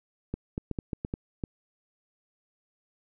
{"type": "clicks", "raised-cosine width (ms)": 3, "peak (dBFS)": -18, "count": 8, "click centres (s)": [0.34, 0.579, 0.713, 0.788, 0.932, 1.049, 1.139, 1.438], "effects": []}